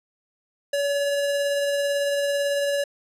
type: tone with tremolo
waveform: square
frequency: 568 Hz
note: C#5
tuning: 42 cents sharp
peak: -21 dBFS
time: 0.73-2.84 s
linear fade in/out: 5 ms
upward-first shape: triangle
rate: 18 Hz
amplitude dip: 25%
effects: low-pass 12000 Hz 12 dB/octave